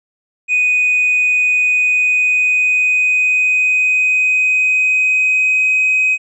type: tone with pitch glide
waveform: triangle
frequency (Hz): 2489 to 2521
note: D#7 to D#7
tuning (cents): 0 to +22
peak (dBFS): -8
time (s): 0.48-6.18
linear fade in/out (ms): 50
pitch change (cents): +22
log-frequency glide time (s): 1.63-5.78
effects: tanh soft clip ceiling -7 dBFS + resampled to 24000 Hz